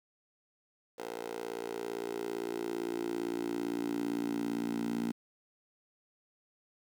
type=tone with high-pass filter sweep; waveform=10% pulse; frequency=57.7 Hz; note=A#1; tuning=17 cents flat; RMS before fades=-36 dBFS; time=0.98-5.12 s; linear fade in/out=10 ms; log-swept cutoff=500 to 240 Hz; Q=4.7; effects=10-bit